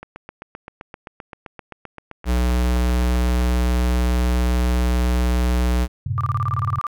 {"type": "click train", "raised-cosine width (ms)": 0.5, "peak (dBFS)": -20, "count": 27, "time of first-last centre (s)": [0.03, 3.415], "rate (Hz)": 7.68}
{"type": "tone", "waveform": "square", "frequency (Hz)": 61.2, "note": "B1", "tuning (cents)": -15, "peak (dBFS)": -17, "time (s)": [2.25, 5.88], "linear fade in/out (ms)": 50}
{"type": "chord", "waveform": "sine", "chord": "F# diminished", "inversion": "none", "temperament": "equal with one note detuned", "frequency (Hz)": [93.52, 110, 130.81], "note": ["F#2", "A2", "C3"], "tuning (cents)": [19, 0, 0], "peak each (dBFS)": -25, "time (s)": [6.06, 6.79], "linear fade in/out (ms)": 5}
{"type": "tone bursts", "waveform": "sine", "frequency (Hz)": 1184, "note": "D6", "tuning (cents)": 14, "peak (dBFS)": -21, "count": 13, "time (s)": [6.18, 6.868], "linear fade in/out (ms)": 0, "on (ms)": 28, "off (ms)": 27}
{"effects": []}